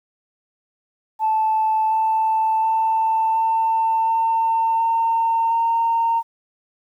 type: tone with pitch steps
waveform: sine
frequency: 875 / 882.1 / 889.3 / 896.5 / 903.8 / 911.1 / 918.5 Hz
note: A5 / A5 / A5 / A5 / A5 / A#5 / A#5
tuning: -10 / +4 / +18 / +32 / +46 / -40 / -26 cents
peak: -15 dBFS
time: 1.19-6.23 s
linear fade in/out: 50 ms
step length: 720 ms
effects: tanh soft clip ceiling -11 dBFS + 9-bit